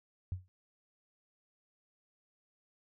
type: tone with exponential decay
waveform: sine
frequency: 91.8 Hz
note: F#2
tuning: 13 cents flat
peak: -30 dBFS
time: 0.32-0.48 s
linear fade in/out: 0 ms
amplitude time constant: 33 ms
effects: none